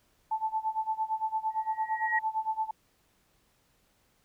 sine tone with tremolo, 877 Hz, A5, 6 cents flat, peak -25 dBFS, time 0.31-2.71 s, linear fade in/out 5 ms, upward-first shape sine, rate 8.8 Hz, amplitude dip 90%
sine tone with exponential growth, 1898 Hz, A#6, 31 cents sharp, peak -24 dBFS, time 1.5-2.19 s, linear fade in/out 5 ms, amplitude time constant 150 ms
effects pink hiss -69 dBFS RMS until 4.24 s

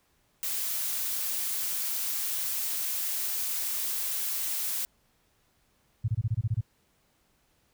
blue noise, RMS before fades -31 dBFS, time 0.43-4.85 s, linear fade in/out 0 ms
sine tone bursts, 110.8 Hz, A2, 13 cents sharp, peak -23 dBFS, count 9, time 6.04-6.611 s, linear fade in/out 10 ms, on 43 ms, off 23 ms
effects pink hiss -69 dBFS RMS until 7.73 s

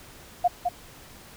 sine tone with echo, 710 Hz, F5, 28 cents sharp, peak -16 dBFS, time 0.44-0.48 s, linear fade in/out 10 ms, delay 210 ms, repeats 1, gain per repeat -5 dB, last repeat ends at 0.69 s, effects pink hiss -48 dBFS RMS until 1.36 s

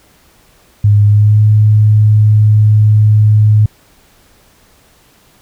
sine tone with pitch glide, 103.4 to 106.55 Hz, G#2 to G#2, -7 to +45 cents, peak -4 dBFS, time 0.84-3.66 s, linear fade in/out 5 ms, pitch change +52 cents, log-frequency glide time 1.06-1.41 s, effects pink hiss -48 dBFS RMS until 5.41 s

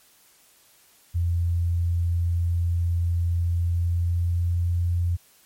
sine tone with pitch glide, 85.8 to 86.95 Hz, F2 to F2, -30 to -7 cents, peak -20 dBFS, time 1.14-5.17 s, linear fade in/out 20 ms, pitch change +23 cents, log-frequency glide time 3.47-4.9 s, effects white hiss -57 dBFS RMS until 5.45 s + MP3 64 kbps

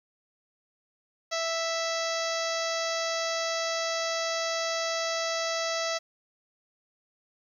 harmonic tone, 659.3 Hz, E5, in tune, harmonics 1 / 2 / 3 / 4 / 5 / 6 / 7 / 8 / 9 / 10, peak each -31 / -35 / -36 / -41 / -41 / -39 / -39 / -38 / -40 / -42 dBFS, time 1.31-5.99 s, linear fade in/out 20 ms, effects 10-bit

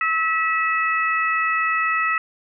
harmonic tone, 648 Hz, E5, 30 cents flat, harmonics 2 / 3 / 4, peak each -21 / -22 / -26 dBFS, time 0.01-2.18 s, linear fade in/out 2 ms, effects none

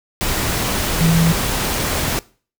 sine tone in noise, 164.81 Hz, E3, in tune, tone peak -12 dBFS, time 1.01-1.32 s, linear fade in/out 0 ms, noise pink, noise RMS -20 dBFS, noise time 0.21-2.19 s, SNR +5 dB, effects noise-tail reverb RT60 0.4 s tail -21 dB re dry

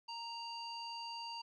square tone with low-pass filter, 931 Hz, A#5, 2 cents flat, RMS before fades -45 dBFS, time 0.08-1.42 s, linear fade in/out 10 ms, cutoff 4300 Hz, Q 7.2, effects none

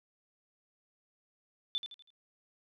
sine tone with echo, 3520 Hz, A7, in tune, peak -30 dBFS, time 1.75-1.78 s, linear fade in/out 0 ms, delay 81 ms, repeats 4, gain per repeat -8 dB, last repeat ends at 2.104 s, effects none

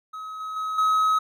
triangle tone with level steps, 1276 Hz, D#6, 43 cents sharp, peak -31 / -28 / -24 / -16 dBFS, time 0.13-1.19 s, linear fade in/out 10 ms, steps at 0.4 / 0.56 / 0.78 s, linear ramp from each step 5 ms, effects none

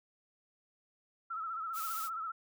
sine tone with vibrato, 1316 Hz, E6, 3 cents flat, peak -36 dBFS, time 1.3-2.32 s, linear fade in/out 10 ms, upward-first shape sine, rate 15 Hz, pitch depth 68 cents each way
blue noise, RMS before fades -42 dBFS, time 1.73-2.1 s, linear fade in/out 50 ms
effects none

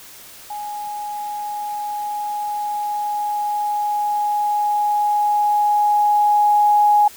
sine tone with level ramp, 832 Hz, G#5, 3 cents sharp, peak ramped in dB -26 to -10 dBFS, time 0.5-7.08 s, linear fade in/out 5 ms, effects white hiss -41 dBFS RMS until 7.16 s

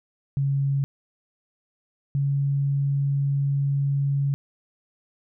sine tone pair in turn, 138.59 / 139.88 Hz, C#3 / C#3, 0 / +16 cents, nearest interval unison, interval 16 cents, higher second, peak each -20 dBFS, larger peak neither, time 0.37-0.84 / 2.15-4.34 s, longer second, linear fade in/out 0 ms, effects none

